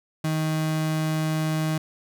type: tone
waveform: 35% pulse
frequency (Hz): 157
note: D#3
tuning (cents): +16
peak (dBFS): -21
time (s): 0.24-1.78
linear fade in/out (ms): 5
effects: none